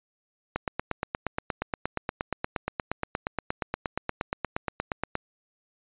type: click train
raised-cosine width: 0.5 ms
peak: -12 dBFS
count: 40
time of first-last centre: 0.56-5.154 s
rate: 8.49 Hz
effects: resampled to 8000 Hz